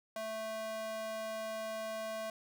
square tone with high-pass filter, 220 Hz, A3, in tune, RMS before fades -40 dBFS, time 0.16-2.3 s, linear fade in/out 2 ms, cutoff 570 Hz, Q 2.2, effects none

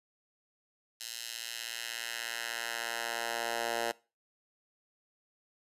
10% pulse tone with high-pass filter sweep, 116.54 Hz, A#2, in tune, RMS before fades -37 dBFS, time 1-3.92 s, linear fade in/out 10 ms, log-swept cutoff 4100 to 590 Hz, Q 0.98, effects noise-tail reverb RT60 0.3 s tail -21 dB re dry + resampled to 32000 Hz

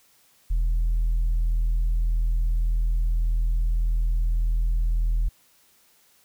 sine tone with tanh clipping, 40.86 Hz, E1, 14 cents flat, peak -20 dBFS, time 0.5-5.29 s, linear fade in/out 10 ms, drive 1 dB, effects white hiss -60 dBFS RMS until 6.24 s

